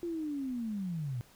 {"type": "linear sweep", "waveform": "sine", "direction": "down", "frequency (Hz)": [349.2, 114.9], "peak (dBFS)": -33, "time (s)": [0.03, 1.21], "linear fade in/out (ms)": 0, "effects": ["pink hiss -60 dBFS RMS until 1.35 s"]}